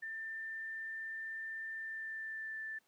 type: tone with pitch glide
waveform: sine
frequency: 1788 to 1764.4 Hz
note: A6 to A6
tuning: +27 to +4 cents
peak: -40 dBFS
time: 0.02-2.79 s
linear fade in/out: 10 ms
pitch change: -23 cents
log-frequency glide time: 1.76-2.6 s
effects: pink hiss -74 dBFS RMS until 2.87 s + high-pass 200 Hz 12 dB/octave